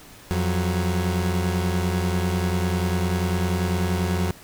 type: tone pair together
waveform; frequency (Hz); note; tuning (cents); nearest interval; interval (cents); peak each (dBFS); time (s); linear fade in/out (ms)
30% pulse; 87.41 / 185; F2 / F#3; +2 / 0; octave + minor second; 1298; -20 / -23; 0.31-4.31; 0
effects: pink hiss -46 dBFS RMS until 4.43 s